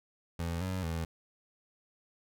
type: tone with pitch steps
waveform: 25% pulse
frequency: 84.3 / 93.4 / 82.2 Hz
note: E2 / F#2 / E2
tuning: +39 / +17 / -4 cents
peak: -29 dBFS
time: 0.39-1.05 s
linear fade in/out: 5 ms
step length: 220 ms
effects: none